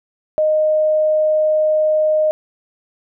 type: tone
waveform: sine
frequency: 618 Hz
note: D#5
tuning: 12 cents flat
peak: -12 dBFS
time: 0.38-2.31 s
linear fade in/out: 0 ms
effects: none